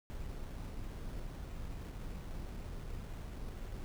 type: noise with sample-and-hold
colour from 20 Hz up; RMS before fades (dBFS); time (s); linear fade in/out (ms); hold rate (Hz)
brown; -43; 0.1-3.84; 0; 4900
effects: none